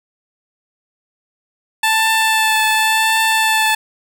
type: tone with vibrato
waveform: 15% pulse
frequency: 880 Hz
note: A5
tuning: in tune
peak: -6 dBFS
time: 1.83-3.75 s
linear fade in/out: 5 ms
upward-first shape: triangle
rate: 0.91 Hz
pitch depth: 16 cents each way
effects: none